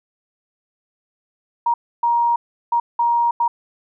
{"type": "tone bursts at uneven times", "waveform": "sine", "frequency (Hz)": 943, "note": "A#5", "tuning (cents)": 20, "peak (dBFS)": -14, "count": 5, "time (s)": [[1.66, 1.74], [2.03, 2.36], [2.72, 2.8], [2.99, 3.31], [3.4, 3.48]], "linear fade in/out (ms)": 5, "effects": []}